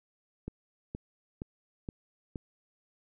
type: click train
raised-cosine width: 3 ms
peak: -24 dBFS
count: 5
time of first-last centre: 0.48-2.358 s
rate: 2.13 Hz
effects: none